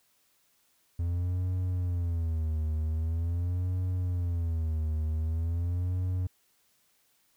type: tone with vibrato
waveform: triangle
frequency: 84.4 Hz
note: E2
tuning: 41 cents sharp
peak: -25 dBFS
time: 0.99-6.27 s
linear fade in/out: 5 ms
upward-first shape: sine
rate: 0.44 Hz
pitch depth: 140 cents each way
effects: white hiss -69 dBFS RMS until 7.36 s